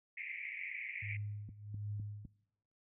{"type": "band-pass noise", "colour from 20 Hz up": "white", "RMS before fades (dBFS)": -44, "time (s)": [0.17, 1.17], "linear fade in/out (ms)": 5, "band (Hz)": [2000, 2400], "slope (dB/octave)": 96}
{"type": "tone with tremolo", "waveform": "sine", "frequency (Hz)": 103.83, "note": "G#2", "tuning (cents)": 0, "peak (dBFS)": -37, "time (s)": [1.02, 2.25], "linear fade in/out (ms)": 5, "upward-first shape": "triangle", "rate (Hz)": 1.4, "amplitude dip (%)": 90}
{"type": "click train", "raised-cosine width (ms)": 5, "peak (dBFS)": -35, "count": 4, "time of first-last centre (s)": [1.49, 2.251], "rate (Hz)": 3.94}
{"effects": ["noise-tail reverb RT60 0.9 s tail -24 dB re dry", "high-pass 60 Hz 12 dB/octave"]}